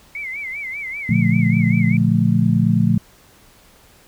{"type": "tone with vibrato", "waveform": "sine", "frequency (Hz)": 2178, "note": "C#7", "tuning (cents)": -31, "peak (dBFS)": -25, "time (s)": [0.15, 1.97], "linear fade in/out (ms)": 2, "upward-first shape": "sine", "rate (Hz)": 5.1, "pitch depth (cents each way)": 120}
{"type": "chord", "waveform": "sine", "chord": "Bb major seventh", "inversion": "none", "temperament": "just", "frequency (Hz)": [116.54, 145.68, 174.81, 218.5], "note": ["Bb2", "D3", "F3", "A3"], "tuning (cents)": [0, -14, 2, -12], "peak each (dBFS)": [-18, -21, -17, -18], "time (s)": [1.09, 2.98], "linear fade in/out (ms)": 5}
{"effects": ["pink hiss -50 dBFS RMS until 4.07 s"]}